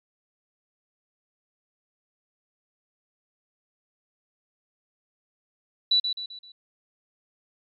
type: tone with echo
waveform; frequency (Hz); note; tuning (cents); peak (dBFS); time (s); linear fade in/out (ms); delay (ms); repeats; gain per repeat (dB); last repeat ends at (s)
sine; 3951; B7; 0; -17; 5.91-6; 5; 130; 4; -7; 6.52
effects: MP3 96 kbps